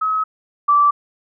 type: tone pair in turn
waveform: sine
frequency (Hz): 1280 / 1163.2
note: D#6 / D6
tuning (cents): +49 / -17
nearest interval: major second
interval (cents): 166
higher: first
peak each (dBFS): -16 / -10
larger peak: second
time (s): 0.01-0.24 / 0.68-0.91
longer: neither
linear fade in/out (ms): 10
effects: none